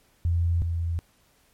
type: tone pair in turn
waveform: sine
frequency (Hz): 85.1 / 84.12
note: F2 / E2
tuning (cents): -44 / +36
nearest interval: unison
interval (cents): 20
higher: first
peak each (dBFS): -20 / -24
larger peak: first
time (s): 0.25-0.62 / 0.62-0.99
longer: neither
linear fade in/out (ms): 0
effects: pink hiss -63 dBFS RMS until 1.53 s + MP3 64 kbps